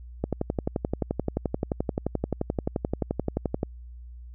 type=click train; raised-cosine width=2 ms; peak=-12 dBFS; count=40; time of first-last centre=0.24-3.631 s; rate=11.5 Hz; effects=added 60 Hz sine -40 dBFS peak until 4.34 s